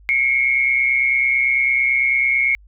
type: tone pair together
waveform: sine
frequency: 2173 / 2302 Hz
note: C#7 / D7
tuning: -35 / -35 cents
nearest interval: minor second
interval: 100 cents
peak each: -15 / -21 dBFS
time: 0.09-2.55 s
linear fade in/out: 0 ms
effects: added 50 Hz sine -44 dBFS peak until 2.67 s